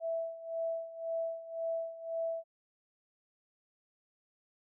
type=tone with tremolo; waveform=sine; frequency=659.3 Hz; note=E5; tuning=in tune; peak=-31 dBFS; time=0-2.44 s; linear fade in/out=50 ms; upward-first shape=sine; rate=1.9 Hz; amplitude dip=80%; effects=none